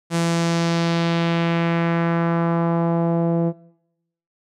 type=tone with low-pass filter sweep; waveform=sawtooth; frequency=168.2 Hz; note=E3; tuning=35 cents sharp; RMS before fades=-20 dBFS; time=0.1-3.53 s; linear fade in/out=50 ms; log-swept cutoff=8900 to 520 Hz; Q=1.4; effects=noise-tail reverb RT60 0.8 s tail -21 dB re dry